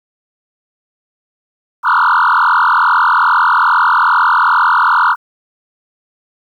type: tone with frequency modulation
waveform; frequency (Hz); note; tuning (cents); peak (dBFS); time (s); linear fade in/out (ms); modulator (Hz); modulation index
sine; 1200; D6; +37; -6; 1.83-5.16; 50; 42.4; 6.4
effects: tanh soft clip ceiling -5 dBFS + 8-bit